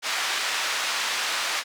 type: band-pass noise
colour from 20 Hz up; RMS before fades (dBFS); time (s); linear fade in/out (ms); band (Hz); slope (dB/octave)
pink; -27; 0.02-1.64; 50; 1200 to 5900; 12
effects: none